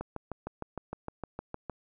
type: click train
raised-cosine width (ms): 1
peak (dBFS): -22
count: 12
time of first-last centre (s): 0.01-1.697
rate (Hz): 6.52
effects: none